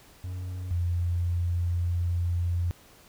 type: tone pair in turn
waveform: triangle / sine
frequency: 91.3 / 87.08 Hz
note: F#2 / F2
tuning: -23 / -5 cents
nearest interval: minor second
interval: 82 cents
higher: first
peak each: -30 / -24 dBFS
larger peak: second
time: 0.24-0.71 / 0.71-2.71 s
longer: second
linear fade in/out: 0 ms
effects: pink hiss -55 dBFS RMS until 3.08 s